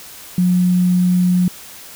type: tone with sample-and-hold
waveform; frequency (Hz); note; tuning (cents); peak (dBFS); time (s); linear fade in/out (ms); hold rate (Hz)
sine; 180; F#3; -47; -11; 0.38-1.48; 2; 11025
effects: white hiss -37 dBFS RMS until 1.95 s